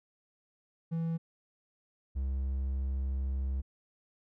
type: tone pair in turn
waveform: triangle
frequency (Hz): 164.81 / 66.7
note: E3 / C2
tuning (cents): 0 / +34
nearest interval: octave + major third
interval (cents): 1566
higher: first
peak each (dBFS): -28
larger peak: neither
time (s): 0.91-1.18 / 2.15-3.62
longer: second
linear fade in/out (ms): 20
effects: none